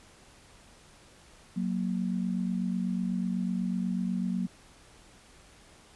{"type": "tone pair together", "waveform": "sine", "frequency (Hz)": [185.01, 233.1], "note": ["F#3", "A#3"], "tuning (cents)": [0, 0], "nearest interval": "major third", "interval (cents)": 400, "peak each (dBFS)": [-29, -32], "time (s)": [1.56, 4.47], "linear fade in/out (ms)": 10, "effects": ["pink hiss -56 dBFS RMS until 5.95 s", "resampled to 24000 Hz"]}